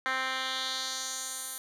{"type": "tone with band-pass filter sweep", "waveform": "10% pulse", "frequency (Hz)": 261.6, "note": "C4", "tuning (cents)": 0, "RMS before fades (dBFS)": -34, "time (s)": [0.06, 1.58], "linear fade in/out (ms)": 0, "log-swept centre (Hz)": [1900, 11000], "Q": 1.9, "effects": []}